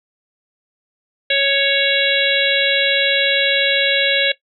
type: harmonic tone with a mistuned harmonic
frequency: 554.4 Hz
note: C#5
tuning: in tune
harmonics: 1 / 3 / 4 / 5 / 6 / 7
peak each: -20 / -20 / -20 / -20 / -20 / -20 dBFS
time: 1.3-4.32 s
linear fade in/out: 5 ms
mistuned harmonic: 6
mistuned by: +17 cents
effects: noise-tail reverb RT60 0.1 s tail -17 dB re dry